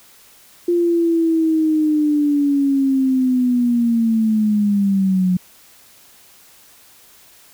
sine linear sweep, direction down, 349.2 to 180 Hz, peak -13 dBFS, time 0.68-5.37 s, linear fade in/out 5 ms, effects white hiss -48 dBFS RMS until 7.53 s

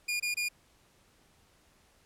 sawtooth tone bursts, 2428 Hz, D#7, 43 cents flat, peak -26 dBFS, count 3, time 0.08-0.488 s, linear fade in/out 10 ms, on 120 ms, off 24 ms, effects pink hiss -65 dBFS RMS until 2.05 s + low-pass 12000 Hz 12 dB/octave

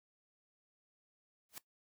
white noise with exponential growth, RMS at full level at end -42 dBFS, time 1.49-1.58 s, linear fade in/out 1 ms, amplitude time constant 18 ms, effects noise-tail reverb RT60 0.1 s tail -17 dB re dry

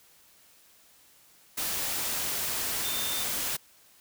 sine tone in noise, 3589 Hz, A7, 34 cents sharp, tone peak -35 dBFS, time 2.84-3.24 s, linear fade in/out 10 ms, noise white, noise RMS -31 dBFS, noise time 1.57-3.57 s, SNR -7 dB, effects white hiss -59 dBFS RMS until 4 s

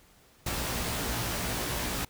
pink noise with comb filter, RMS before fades -32 dBFS, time 0.46-2.05 s, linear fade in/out 5 ms, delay 17 ms, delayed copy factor +0.85, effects pink hiss -60 dBFS RMS until 2.09 s

